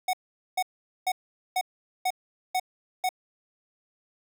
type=tone bursts; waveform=square; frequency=740 Hz; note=F#5; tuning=in tune; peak=-24 dBFS; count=7; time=0.08-3.091 s; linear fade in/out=5 ms; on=53 ms; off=440 ms; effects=none